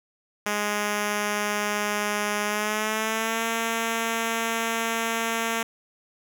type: tone with pitch glide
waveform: 5% pulse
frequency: 207.7 to 227.8 Hz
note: G#3 to A#3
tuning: 0 to -40 cents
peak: -13 dBFS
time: 0.46-5.63 s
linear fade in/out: 5 ms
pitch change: +160 cents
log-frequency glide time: 2.45-3.44 s
effects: none